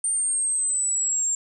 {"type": "exponential sweep", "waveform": "sine", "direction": "down", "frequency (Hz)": [8900, 7390], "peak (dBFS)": -21, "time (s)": [0.04, 1.35], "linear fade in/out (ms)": 2, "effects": []}